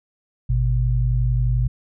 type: tone pair together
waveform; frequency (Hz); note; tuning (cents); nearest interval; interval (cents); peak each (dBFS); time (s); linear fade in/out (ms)
sine; 52.05 / 123.47; G#1 / B2; +5 / 0; octave + minor third; 1495; -19; 0.49-1.68; 10
effects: none